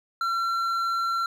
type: tone with hard clipping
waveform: sine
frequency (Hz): 1359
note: F6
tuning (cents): -48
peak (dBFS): -25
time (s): 0.21-1.26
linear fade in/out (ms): 2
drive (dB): 6
effects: none